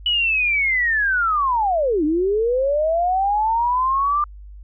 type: linear two-way sweep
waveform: sine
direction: down then up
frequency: 2969 to 292.2 to 1200 Hz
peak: -16 dBFS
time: 0.06-4.24 s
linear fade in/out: 2 ms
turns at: 2.04 s
effects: added 50 Hz sine -36 dBFS peak until 4.63 s